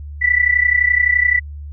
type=tone with amplitude modulation; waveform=sine; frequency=1971 Hz; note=B6; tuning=4 cents flat; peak=-8 dBFS; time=0.21-1.4 s; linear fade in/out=20 ms; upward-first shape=sine; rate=31.7 Hz; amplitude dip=80%; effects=added 73 Hz sine -28 dBFS peak until 1.72 s